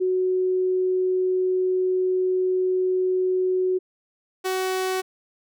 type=tone pair in turn; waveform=sine / sawtooth; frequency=370 / 374.9 Hz; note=F#4 / F#4; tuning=0 / +23 cents; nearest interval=unison; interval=23 cents; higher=second; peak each=-19 / -19 dBFS; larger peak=neither; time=0-3.79 / 4.44-5.02 s; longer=first; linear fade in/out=20 ms; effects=none